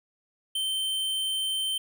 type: tone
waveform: square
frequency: 3106 Hz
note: G7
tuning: 17 cents flat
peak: -27 dBFS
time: 0.55-1.78 s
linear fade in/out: 5 ms
effects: none